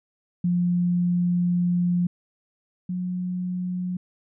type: tone pair in turn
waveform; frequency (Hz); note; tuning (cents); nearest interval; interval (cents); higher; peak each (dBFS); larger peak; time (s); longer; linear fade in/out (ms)
sine; 176.3 / 180.84; F3 / F#3; +17 / -39; unison; 44; second; -19 / -25; first; 0.44-2.07 / 2.89-3.97; first; 5
effects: none